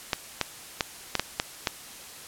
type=clicks; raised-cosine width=0.2 ms; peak=-6 dBFS; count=7; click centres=0.132 / 0.413 / 0.808 / 1.153 / 1.196 / 1.399 / 1.672 s; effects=white hiss -44 dBFS RMS until 2.27 s + low-pass 12000 Hz 12 dB/octave